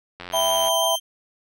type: click train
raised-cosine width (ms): 0.3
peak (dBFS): -19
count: 44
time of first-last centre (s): 0.2-0.683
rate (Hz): 89.1
type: tone with vibrato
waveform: sawtooth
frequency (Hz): 3142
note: G7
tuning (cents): +3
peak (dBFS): -19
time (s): 0.32-1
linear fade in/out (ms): 50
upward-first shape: sine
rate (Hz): 6.1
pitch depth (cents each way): 9
type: chord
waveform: sine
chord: E minor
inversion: none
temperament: just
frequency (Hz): 659.3 / 791.1 / 988.9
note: E5 / G5 / B5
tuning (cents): 0 / +16 / +2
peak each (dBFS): -22 / -28 / -25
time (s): 0.33-0.96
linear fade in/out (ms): 10
effects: none